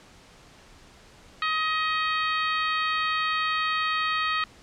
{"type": "harmonic tone", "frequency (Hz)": 630, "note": "D#5", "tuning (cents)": 21, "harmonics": [2, 3, 4, 5, 6, 7], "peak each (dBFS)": [-26, -30, -32, -34, -36, -37], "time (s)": [1.42, 4.44], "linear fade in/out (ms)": 2, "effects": ["pink hiss -52 dBFS RMS until 4.62 s", "low-pass 7000 Hz 12 dB/octave"]}